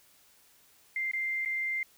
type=tone with dropouts; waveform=sine; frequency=2093 Hz; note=C7; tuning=in tune; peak=-29 dBFS; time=0.96-1.83 s; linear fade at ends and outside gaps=2 ms; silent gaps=1.114-1.134 / 1.45-1.458 s; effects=white hiss -62 dBFS RMS until 1.97 s